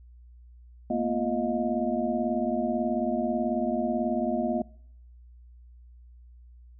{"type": "tone cluster", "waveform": "sine", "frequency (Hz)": [224.9, 243.2, 348.9, 624, 708], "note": ["A3", "B3", "F4", "D#5", "F5"], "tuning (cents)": [38, -26, -2, 5, 23], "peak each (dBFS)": [-31, -29, -33, -30, -33], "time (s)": [0.9, 4.62], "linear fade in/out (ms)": 5, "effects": ["noise-tail reverb RT60 0.7 s tail -25 dB re dry", "added 60 Hz sine -48 dBFS peak until 6.79 s"]}